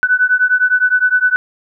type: beating tone pair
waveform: sine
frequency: 1491 / 1500.8 Hz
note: F#6 / F#6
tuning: +13 / +24 cents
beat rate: 9.8 Hz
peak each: -13 dBFS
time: 0.03-1.36 s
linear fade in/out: 0 ms
effects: none